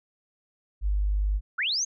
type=tone; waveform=sine; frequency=50.3 Hz; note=G1; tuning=45 cents sharp; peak=-22 dBFS; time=0.81-1.41 s; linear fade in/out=50 ms
type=linear sweep; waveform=sine; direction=up; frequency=1261 to 6645 Hz; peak=-24 dBFS; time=1.58-1.85 s; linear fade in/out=10 ms
effects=none